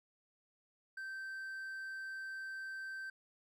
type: tone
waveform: triangle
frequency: 1556 Hz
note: G6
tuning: 13 cents flat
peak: -40 dBFS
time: 0.97-3.1 s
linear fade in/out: 5 ms
effects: none